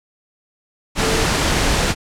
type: tone in noise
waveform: sine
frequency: 444.5 Hz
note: A4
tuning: 18 cents sharp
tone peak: -22 dBFS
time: 0.99-1.27 s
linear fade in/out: 50 ms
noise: pink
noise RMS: -17 dBFS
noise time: 0.95-1.95 s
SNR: -8 dB
effects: low-pass 8000 Hz 12 dB/octave